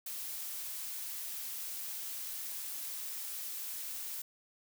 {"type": "noise", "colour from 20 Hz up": "blue", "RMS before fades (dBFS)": -41, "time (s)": [0.06, 4.22], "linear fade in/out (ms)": 5, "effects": []}